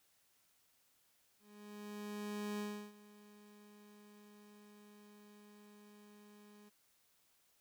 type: tone with ADSR envelope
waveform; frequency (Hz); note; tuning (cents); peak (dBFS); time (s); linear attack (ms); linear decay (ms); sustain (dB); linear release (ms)
30% pulse; 207.7; G#3; 0; -36; 1.39-6.7; 1200; 330; -20; 20
effects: white hiss -74 dBFS RMS until 7.6 s